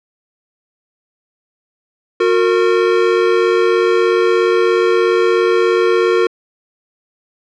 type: tone pair together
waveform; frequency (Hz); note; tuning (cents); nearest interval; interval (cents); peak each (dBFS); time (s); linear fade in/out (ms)
square; 362.8 / 459.7; F#4 / A#4; -34 / -24; major third; 410; -14; 2.2-6.27; 5
effects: low-pass 3000 Hz 12 dB/octave